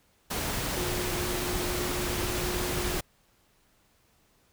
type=tone in noise; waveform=sine; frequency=358.7 Hz; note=F4; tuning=46 cents sharp; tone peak=-34 dBFS; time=0.76-2.98 s; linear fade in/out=10 ms; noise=pink; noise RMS=-31 dBFS; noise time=0.3-3.01 s; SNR=-6 dB; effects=pink hiss -66 dBFS RMS until 4.52 s